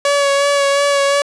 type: tone with vibrato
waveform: sawtooth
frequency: 564 Hz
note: C#5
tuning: 30 cents sharp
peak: -8 dBFS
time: 0.05-1.22 s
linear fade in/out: 2 ms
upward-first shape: sine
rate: 2.8 Hz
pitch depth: 21 cents each way
effects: resampled to 22050 Hz + 7-bit